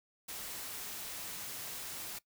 white noise, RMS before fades -43 dBFS, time 0.28-2.19 s, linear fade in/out 10 ms, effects noise-tail reverb RT60 0.1 s tail -19 dB re dry

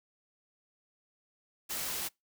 white noise, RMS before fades -36 dBFS, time 1.69-2.09 s, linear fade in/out 20 ms, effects noise-tail reverb RT60 0.2 s tail -26 dB re dry

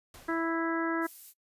pink noise with exponential decay, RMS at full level -48 dBFS, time 0.14-0.83 s, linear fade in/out 2 ms, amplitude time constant 150 ms
harmonic tone, 329.8 Hz, E4, 1 cent sharp, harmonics 1 / 2 / 3 / 4 / 5 / 6, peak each -30 / -38 / -38 / -36 / -36 / -42 dBFS, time 0.28-1.07 s, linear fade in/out 10 ms
violet noise, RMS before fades -46 dBFS, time 1.01-1.34 s, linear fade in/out 50 ms
effects noise-tail reverb RT60 0.1 s tail -24 dB re dry + resampled to 32000 Hz

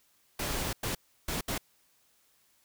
pink noise bursts at uneven times, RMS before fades -33 dBFS, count 4, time 0.39-0.73 / 0.83-0.95 / 1.28-1.41 / 1.48-1.58 s, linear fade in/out 5 ms, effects white hiss -68 dBFS RMS until 2.64 s

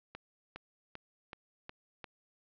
accelerating click train, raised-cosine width 0.3 ms, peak -27 dBFS, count 6, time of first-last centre 0.15-2.042 s, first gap 410 ms, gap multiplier 0.96, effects low-pass 4000 Hz 12 dB/octave

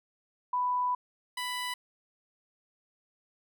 sine / 15% pulse tone pair in turn, 992 / 992 Hz, B5 / B5, +7 / +7 cents, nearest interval unison, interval 0 cents, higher neither, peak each -26 dBFS, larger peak neither, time 0.53-0.95 / 1.37-1.74 s, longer first, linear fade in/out 5 ms, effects none

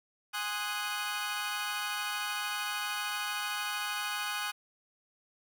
20% pulse chord, Ab dominant seventh, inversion none, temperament equal with one note detuned, 825.3 / 1046.5 / 1244.5 / 1480 Hz, Ab5 / C6 / Eb6 / Gb6, -11 / 0 / 0 / 0 cents, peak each -34 / -37 / -33 / -32 dBFS, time 0.33-4.52 s, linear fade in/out 20 ms, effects none

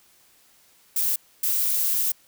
violet noise bursts at uneven times, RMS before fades -23 dBFS, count 2, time 0.96-1.16 / 1.43-2.12 s, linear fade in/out 5 ms, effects white hiss -58 dBFS RMS until 2.27 s

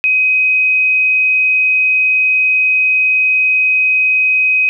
sine tone, 2521 Hz, D#7, 22 cents sharp, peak -9 dBFS, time 0.04-4.69 s, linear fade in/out 0 ms, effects none

